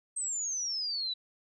sine exponential sweep, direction down, 8372 to 3894 Hz, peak -31 dBFS, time 0.16-1.14 s, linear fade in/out 10 ms, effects none

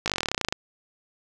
slowing click train, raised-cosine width 0.2 ms, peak -7 dBFS, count 18, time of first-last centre 0.06-0.525 s, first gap 18 ms, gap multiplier 1.05, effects none

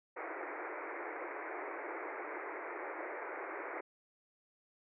pink band-pass noise, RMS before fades -43 dBFS, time 0.16-3.81 s, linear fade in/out 10 ms, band 310 to 2300 Hz, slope 96 dB/octave, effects none

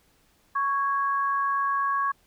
sine tone pair together, 1113 / 1651.4 Hz, C#6 / G#6, +7 / -10 cents, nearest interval perfect fifth, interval 683 cents, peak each -23 / -31 dBFS, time 0.55-2.12 s, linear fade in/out 10 ms, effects pink hiss -64 dBFS RMS until 2.26 s

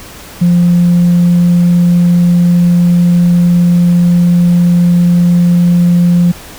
sine tone, 174.61 Hz, F3, in tune, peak -3 dBFS, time 0.41-6.32 s, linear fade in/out 10 ms, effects tanh soft clip ceiling -2 dBFS + pink hiss -31 dBFS RMS until 6.58 s

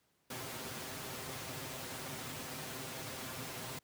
pink noise with comb filter, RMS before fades -43 dBFS, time 0.3-3.79 s, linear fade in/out 5 ms, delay 7.7 ms, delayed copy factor +0.6, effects pink hiss -75 dBFS RMS until 3.83 s + high-pass 100 Hz 12 dB/octave

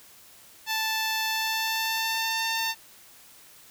10% pulse tone with pitch glide, 880 to 901.6 Hz, A5 to A5, 0 to +42 cents, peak -17 dBFS, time 0.66-2.75 s, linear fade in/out 50 ms, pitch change +42 cents, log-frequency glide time 1.29-2.44 s, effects white hiss -52 dBFS RMS until 3.7 s

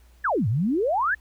sine exponential two-way sweep, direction down then up, 1816 to 98.5 to 1816 Hz, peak -20 dBFS, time 0.24-1.15 s, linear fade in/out 10 ms, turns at 0.48 s, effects added 60 Hz sine -51 dBFS peak until 1.2 s + pink hiss -62 dBFS RMS until 1.2 s

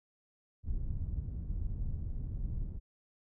pink low-pass noise, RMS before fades -36 dBFS, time 0.63-2.8 s, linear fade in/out 50 ms, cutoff 100 Hz, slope 12 dB/octave, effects none

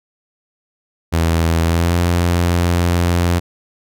sawtooth tone with pitch glide, 82.6 to 86.81 Hz, E2 to F2, +4 to -10 cents, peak -9 dBFS, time 1.12-3.4 s, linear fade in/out 20 ms, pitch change +86 cents, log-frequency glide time 1.63-1.97 s, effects none

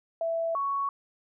sine tone pair in turn, 662 / 1113.3 Hz, E5 / C#6, +7 / +7 cents, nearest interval major sixth, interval 900 cents, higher second, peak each -26 dBFS, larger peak neither, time 0.21-0.55 / 0.55-0.89 s, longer neither, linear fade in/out 2 ms, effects none

